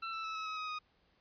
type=tone with pitch steps; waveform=sawtooth; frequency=1339 / 1322.9 / 1306.9 / 1291.1 / 1275.6 / 1260.2 / 1245 Hz; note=E6 / E6 / E6 / E6 / D#6 / D#6 / D#6; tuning=+27 / +6 / -15 / -36 / +43 / +22 / +1 cents; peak=-34 dBFS; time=0.02-0.79 s; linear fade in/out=10 ms; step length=110 ms; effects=pink hiss -72 dBFS RMS until 1.2 s + resampled to 11025 Hz